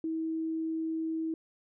sine tone, 322.1 Hz, E4, 40 cents flat, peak -30 dBFS, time 0.04-1.34 s, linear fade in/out 2 ms, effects none

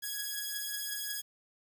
5% pulse beating tone pair, 1661.2 / 1666.7 Hz, G#6 / G#6, 0 / +6 cents, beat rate 5.5 Hz, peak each -29 / -26 dBFS, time 0.02-1.22 s, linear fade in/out 20 ms, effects 10-bit

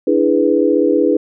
sine chord, E dominant seventh, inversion third, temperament equal, 293.7 / 329.6 / 415.3 / 493.9 Hz, D4 / E4 / G#4 / B4, 0 / 0 / 0 / 0 cents, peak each -16 dBFS, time 0.07-1.17 s, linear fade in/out 5 ms, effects none

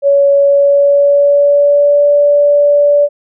sine tone with pitch glide, 562 to 579.1 Hz, C#5 to D5, +24 to -24 cents, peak -5 dBFS, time 0.02-3.09 s, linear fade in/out 50 ms, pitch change +52 cents, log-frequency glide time 0.34-2.06 s, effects none

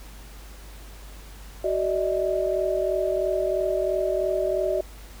sine tone cluster, 375.7 / 594 / 637 Hz, F#4 / D5 / D#5, +26 / +20 / +41 cents, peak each -26 dBFS, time 1.64-4.81 s, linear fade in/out 5 ms, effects added 50 Hz sine -41 dBFS peak until 5.2 s + pink hiss -48 dBFS RMS until 5.2 s

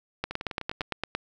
two click trains, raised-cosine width 0.3 ms, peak -18 / -12 dBFS, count 6 / 9, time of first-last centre 0.31-0.816 / 0.24-1.15 s, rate 9.89 / 8.79 Hz, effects none

